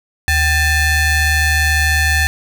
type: ring-modulated tone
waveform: 40% pulse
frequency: 851 Hz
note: G#5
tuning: 42 cents sharp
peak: -8 dBFS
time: 0.28-2.27 s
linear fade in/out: 0 ms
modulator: 928 Hz
effects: none